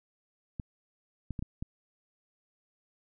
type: clicks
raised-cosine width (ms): 5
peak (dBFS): -23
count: 5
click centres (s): 0.598 / 1.307 / 1.392 / 1.425 / 1.625
effects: none